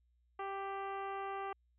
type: harmonic tone with a mistuned harmonic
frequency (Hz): 392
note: G4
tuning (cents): 0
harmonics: 1 / 2 / 3 / 4 / 5 / 6 / 7 / 8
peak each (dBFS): -44 / -42 / -44 / -53 / -54 / -59 / -57 / -64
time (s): 0.39-1.53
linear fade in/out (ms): 5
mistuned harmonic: 5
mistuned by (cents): +21
effects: added 60 Hz sine -70 dBFS peak until 1.78 s